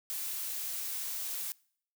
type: noise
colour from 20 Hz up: blue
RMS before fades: -37 dBFS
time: 0.1-1.52 s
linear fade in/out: 0 ms
effects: noise-tail reverb RT60 0.6 s tail -24 dB re dry